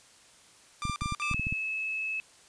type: tone bursts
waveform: sawtooth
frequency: 1188 Hz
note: D6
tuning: 20 cents sharp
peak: -29 dBFS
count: 3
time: 0.82-1.338 s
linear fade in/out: 0 ms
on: 140 ms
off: 49 ms
type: clicks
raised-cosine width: 5 ms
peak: -21 dBFS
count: 10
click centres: 0.853 / 0.897 / 1.02 / 1.059 / 1.123 / 1.313 / 1.345 / 1.396 / 1.469 / 1.525 s
type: tone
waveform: sine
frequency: 2596 Hz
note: E7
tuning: 27 cents flat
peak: -30 dBFS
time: 1.22-2.2 s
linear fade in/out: 0 ms
effects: white hiss -57 dBFS RMS until 2.48 s + resampled to 22050 Hz